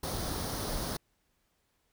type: noise with comb filter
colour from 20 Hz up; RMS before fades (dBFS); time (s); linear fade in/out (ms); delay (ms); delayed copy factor
pink; -35; 0.03-0.97; 5; 0.2; +0.6
effects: pink hiss -75 dBFS RMS until 1.92 s

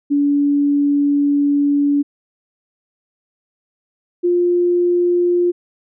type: tone pair in turn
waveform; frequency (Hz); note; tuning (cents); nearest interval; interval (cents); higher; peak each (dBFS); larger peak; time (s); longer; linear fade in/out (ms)
sine; 286.4 / 351.9; D4 / F4; -43 / +13; major third; 356; second; -12; neither; 0.1-2.03 / 4.23-5.52; first; 20
effects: none

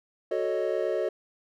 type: chord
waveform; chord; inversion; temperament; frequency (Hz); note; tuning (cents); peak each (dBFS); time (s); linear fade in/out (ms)
triangle; D# half-diminished seventh; first; equal; 370 / 440 / 554.4 / 622.3; F#4 / A4 / C#5 / D#5; 0 / 0 / 0 / 0; -29; 0.31-1.09; 5
effects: none

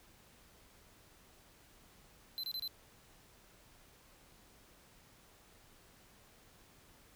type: tone bursts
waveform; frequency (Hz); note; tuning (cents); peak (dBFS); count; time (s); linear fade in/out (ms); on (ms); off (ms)
square; 4061; B7; +48; -38; 4; 2.38-2.677; 0; 54; 27
effects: pink hiss -63 dBFS RMS until 7.15 s

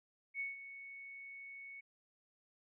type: tone with ADSR envelope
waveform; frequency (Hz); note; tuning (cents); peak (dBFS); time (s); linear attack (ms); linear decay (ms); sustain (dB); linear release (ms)
sine; 2217; C#7; 0; -36; 0.34-1.81; 59; 160; -12; 13
effects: none

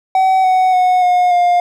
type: tone with pitch steps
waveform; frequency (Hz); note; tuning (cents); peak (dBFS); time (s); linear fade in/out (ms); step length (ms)
triangle; 758 / 745 / 732.2 / 719.6 / 707.2; F#5 / F#5 / F#5 / F#5 / F5; +42 / +12 / -18 / -48 / +22; -7; 0.15-1.6; 2; 290
effects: none

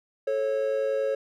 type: tone pair together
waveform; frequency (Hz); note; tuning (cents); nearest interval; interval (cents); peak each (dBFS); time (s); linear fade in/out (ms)
triangle; 436.4 / 547; A4 / C#5; -14 / -23; major third; 391; -27 / -23; 0.27-1.15; 5
effects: none

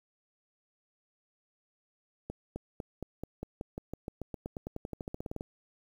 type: accelerating click train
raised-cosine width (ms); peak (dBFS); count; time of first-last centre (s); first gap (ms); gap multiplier
2; -24; 26; 2.3-5.409; 260; 0.93
effects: 9-bit

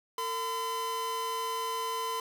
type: tone pair together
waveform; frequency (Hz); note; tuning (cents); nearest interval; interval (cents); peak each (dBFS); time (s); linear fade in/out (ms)
45% pulse; 452.9 / 1016.7; A#4 / B5; -50 / +50; octave + major second; 1400; -38 / -32; 0.18-2.2; 2
effects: none

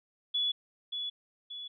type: tone with echo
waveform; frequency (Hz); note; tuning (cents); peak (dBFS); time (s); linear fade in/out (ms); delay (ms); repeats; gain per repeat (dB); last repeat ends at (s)
sine; 3413; G#7; +47; -27; 0.34-0.52; 10; 580; 2; -6; 1.68
effects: none

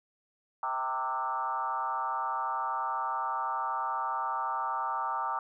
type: tone with frequency modulation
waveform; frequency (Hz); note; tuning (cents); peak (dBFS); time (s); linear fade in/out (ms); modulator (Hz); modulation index
sine; 1046.5; C6; 0; -29; 0.63-5.39; 2; 132; 2.1
effects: none

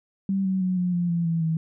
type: tone with pitch steps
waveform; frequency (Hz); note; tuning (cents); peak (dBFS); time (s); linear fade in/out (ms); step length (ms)
sine; 194.2 / 189.11 / 184.15 / 179.32 / 174.62 / 170.04 / 165.58 / 161.24; G3 / F#3 / F#3 / F3 / F3 / F3 / E3 / E3; -16 / +38 / -8 / +46 / 0 / -46 / +8 / -38; -21; 0.29-1.57; 2; 160
effects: none

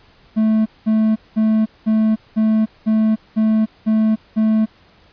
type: tone bursts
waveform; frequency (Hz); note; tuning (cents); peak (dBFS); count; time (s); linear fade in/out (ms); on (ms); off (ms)
triangle; 218.5; A3; -12; -10; 9; 0.36-4.66; 20; 300; 200
effects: pink hiss -51 dBFS RMS until 5.12 s + resampled to 11025 Hz

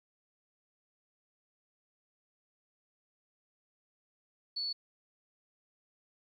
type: tone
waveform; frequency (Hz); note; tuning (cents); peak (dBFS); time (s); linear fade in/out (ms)
sine; 4435; C#8; 0; -33; 4.56-4.73; 10
effects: 12-bit

